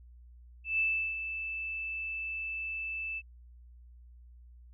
sine tone with ADSR envelope, 2637 Hz, E7, in tune, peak -25 dBFS, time 0.64-3.22 s, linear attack 150 ms, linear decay 360 ms, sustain -9 dB, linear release 44 ms, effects added 60 Hz sine -51 dBFS peak until 4.73 s

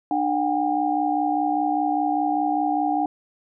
sine tone cluster, 299.8 / 734 / 799 Hz, D4 / F#5 / G5, +36 / -14 / +33 cents, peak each -24 dBFS, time 0.11-3.06 s, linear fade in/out 2 ms, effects none

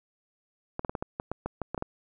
clicks, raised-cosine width 1 ms, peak -17 dBFS, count 12, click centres 0.794 / 0.848 / 0.895 / 0.952 / 1.025 / 1.199 / 1.316 / 1.46 / 1.617 / 1.746 / 1.778 / 1.824 s, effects none

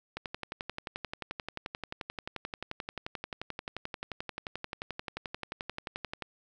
click train, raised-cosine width 0.3 ms, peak -20 dBFS, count 70, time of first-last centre 0.17-6.223 s, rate 11.4 Hz, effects none

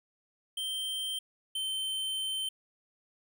square tone pair in turn, 3136 / 3098 Hz, G7 / G7, 0 / -21 cents, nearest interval unison, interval 21 cents, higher first, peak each -33 / -32 dBFS, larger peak second, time 0.57-1.19 / 1.55-2.49 s, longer second, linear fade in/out 5 ms, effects none

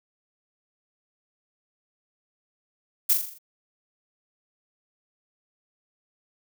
violet noise with echo, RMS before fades -19 dBFS, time 3.09-3.14 s, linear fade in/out 10 ms, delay 41 ms, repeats 6, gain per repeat -5 dB, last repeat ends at 3.386 s, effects none

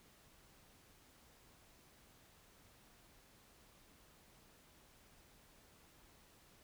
silence, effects pink hiss -66 dBFS RMS until 6.63 s

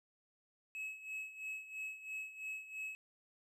triangle tone with tremolo, 2575 Hz, E7, 41 cents flat, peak -38 dBFS, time 0.75-2.95 s, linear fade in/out 0 ms, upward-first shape sine, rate 3 Hz, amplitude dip 75%, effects none

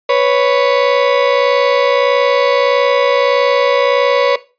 35% pulse tone pair together, 493.9 / 555.5 Hz, B4 / C#5, 0 / +4 cents, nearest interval major second, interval 204 cents, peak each -11 / -10 dBFS, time 0.09-4.36 s, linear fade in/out 5 ms, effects noise-tail reverb RT60 0.3 s tail -17 dB re dry + resampled to 11025 Hz

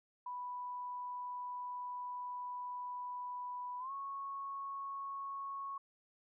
sine tone with pitch glide, 987.8 to 1102.4 Hz, B5 to C#6, 0 to -10 cents, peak -40 dBFS, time 0.26-5.78 s, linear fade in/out 5 ms, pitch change +190 cents, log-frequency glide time 3.79-3.92 s, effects none

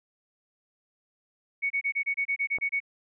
sine tone bursts, 2227 Hz, C#7, 7 cents sharp, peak -24 dBFS, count 11, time 1.62-2.803 s, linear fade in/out 20 ms, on 83 ms, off 27 ms
click, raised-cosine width 1 ms, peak -27 dBFS, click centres 2.585 s
effects none

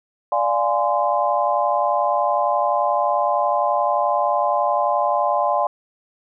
sine chord, D half-diminished seventh, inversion none, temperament equal with one note detuned, 587.3 / 698.5 / 830.6 / 1035.1 Hz, D5 / F5 / Ab5 / C6, 0 / 0 / 0 / -19 cents, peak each -22 dBFS, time 0.32-5.67 s, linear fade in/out 2 ms, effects none

